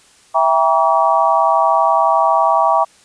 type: chord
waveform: sine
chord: E diminished seventh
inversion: none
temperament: just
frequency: 659.3 / 791.1 / 949.3 / 1139.2 Hz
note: E5 / G5 / Bb5 / Db6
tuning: 0 / +16 / +31 / +47 cents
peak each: -16 dBFS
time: 0.34-2.85 s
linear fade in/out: 20 ms
effects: white hiss -49 dBFS RMS until 3.04 s + resampled to 22050 Hz